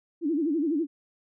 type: tone with vibrato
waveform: sine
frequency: 308.9 Hz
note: D#4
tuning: 12 cents flat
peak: -23 dBFS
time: 0.21-0.87 s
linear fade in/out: 50 ms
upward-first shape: sine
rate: 12 Hz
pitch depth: 180 cents each way
effects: none